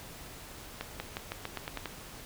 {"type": "accelerating click train", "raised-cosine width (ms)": 0.3, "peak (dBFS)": -19, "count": 9, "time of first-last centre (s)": [0.81, 1.857], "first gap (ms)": 190, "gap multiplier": 0.89, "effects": ["pink hiss -47 dBFS RMS until 2.25 s"]}